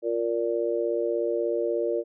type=chord; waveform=sine; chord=Bb major; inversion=second; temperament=just; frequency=349.6 / 466.2 / 582.7 Hz; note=F4 / Bb4 / D5; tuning=+2 / 0 / -14 cents; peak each=-28 / -27 / -29 dBFS; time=0.02-2.04 s; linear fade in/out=50 ms; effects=none